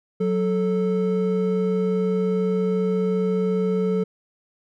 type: tone pair together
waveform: triangle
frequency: 184.45 / 438.7 Hz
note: F#3 / A4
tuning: -5 / -5 cents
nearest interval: octave + minor third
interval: 1500 cents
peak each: -20 dBFS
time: 0.2-4.04 s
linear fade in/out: 10 ms
effects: none